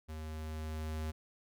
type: tone with level ramp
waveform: square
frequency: 78.2 Hz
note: D#2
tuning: 9 cents sharp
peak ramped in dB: -42 to -36 dBFS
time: 0.08-1.12 s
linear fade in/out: 20 ms
effects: none